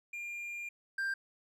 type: tone pair in turn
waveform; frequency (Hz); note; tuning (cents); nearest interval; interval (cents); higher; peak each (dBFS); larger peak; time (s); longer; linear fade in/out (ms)
triangle; 2400 / 1583.9; D7 / G6; +37 / +17; perfect fifth; 720; first; -37 / -30; second; 0.13-0.69 / 0.98-1.14; first; 5
effects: none